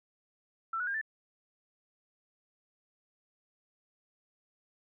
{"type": "tone with pitch steps", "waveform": "sine", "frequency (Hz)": [1337, 1466.5, 1608.4, 1764.2], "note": ["E6", "F#6", "G6", "A6"], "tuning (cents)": [24, -16, 44, 4], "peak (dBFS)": -31, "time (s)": [0.73, 1.014], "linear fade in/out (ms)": 5, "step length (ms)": 71, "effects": []}